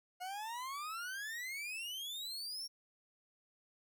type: exponential sweep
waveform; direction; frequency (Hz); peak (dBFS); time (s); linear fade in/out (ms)
40% pulse; up; 714 to 5610; -40; 0.2-2.68; 20
effects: none